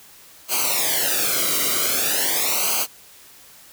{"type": "noise with flanger", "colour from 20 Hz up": "white", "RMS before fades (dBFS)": -21, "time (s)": [0.48, 2.87], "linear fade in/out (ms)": 50, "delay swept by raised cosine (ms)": [0.55, 1.17], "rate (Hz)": 0.44, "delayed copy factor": -0.95, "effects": ["white hiss -47 dBFS RMS until 3.72 s"]}